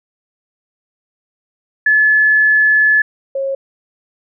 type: tone pair in turn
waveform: sine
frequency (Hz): 1721 / 543.1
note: A6 / C#5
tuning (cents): -39 / -36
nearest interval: octave + minor sixth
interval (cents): 1997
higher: first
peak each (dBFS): -8 / -16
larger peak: first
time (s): 1.86-3.02 / 3.35-3.55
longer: first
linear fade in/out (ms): 5
effects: none